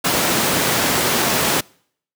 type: high-pass noise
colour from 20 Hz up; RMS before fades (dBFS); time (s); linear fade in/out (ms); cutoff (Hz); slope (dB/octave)
pink; -18; 0.04-1.61; 10; 180; 12
effects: noise-tail reverb RT60 0.6 s tail -26 dB re dry